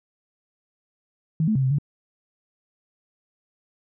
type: tone with pitch steps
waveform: sine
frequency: 159 / 216.9 / 133.8 / 130.7 / 144 Hz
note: D#3 / A3 / C3 / C3 / D3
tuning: +38 / -25 / +39 / -1 / -34 cents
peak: -18 dBFS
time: 1.4-1.785 s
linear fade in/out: 2 ms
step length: 77 ms
effects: none